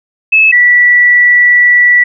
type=tone pair in turn; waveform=sine; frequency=2601 / 1954.7 Hz; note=E7 / B6; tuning=-24 / -18 cents; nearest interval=perfect fourth; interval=494 cents; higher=first; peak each=-3 dBFS; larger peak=neither; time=0.32-0.52 / 0.52-2.04 s; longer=second; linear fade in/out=10 ms; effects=none

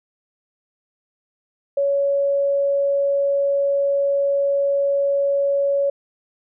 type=tone; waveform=sine; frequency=560 Hz; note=C#5; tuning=18 cents sharp; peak=-16 dBFS; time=1.77-5.9 s; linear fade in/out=5 ms; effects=none

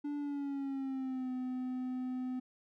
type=tone with pitch glide; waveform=triangle; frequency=290.5 to 254.4 Hz; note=D4 to C4; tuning=-19 to -48 cents; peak=-33 dBFS; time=0.04-2.4 s; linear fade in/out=10 ms; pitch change=-229 cents; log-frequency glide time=0.17-1.31 s; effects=none

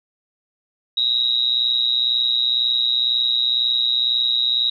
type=tone with amplitude modulation; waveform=sine; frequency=3818 Hz; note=A#7; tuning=41 cents sharp; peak=-12 dBFS; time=0.97-4.7 s; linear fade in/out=5 ms; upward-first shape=sine; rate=122 Hz; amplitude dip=95%; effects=none

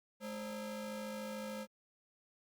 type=ring-modulated tone; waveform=40% pulse; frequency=369.7 Hz; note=F#4; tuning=1 cent flat; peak=-37 dBFS; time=0.2-1.67 s; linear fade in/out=50 ms; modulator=158 Hz; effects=Opus 48 kbps

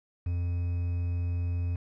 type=tone with quantisation; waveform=triangle; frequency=87.31 Hz; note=F2; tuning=in tune; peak=-25 dBFS; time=0.26-1.76 s; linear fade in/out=5 ms; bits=8; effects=low-pass 2000 Hz 12 dB/octave

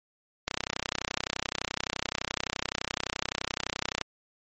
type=click train; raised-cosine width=0.2 ms; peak=-10 dBFS; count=113; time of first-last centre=0.48-4.013 s; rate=31.7 Hz; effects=MP3 32 kbps

